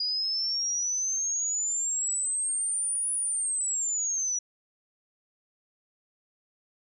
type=exponential two-way sweep; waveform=sine; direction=up then down; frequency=4872 to 9850 to 5810 Hz; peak=-26 dBFS; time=0-4.39 s; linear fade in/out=5 ms; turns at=3.13 s; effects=none